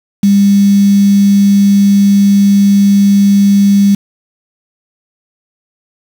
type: tone with quantisation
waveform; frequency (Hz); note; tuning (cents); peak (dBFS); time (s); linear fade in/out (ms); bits
sine; 200; G3; +35; -4; 0.23-3.95; 5; 4
effects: none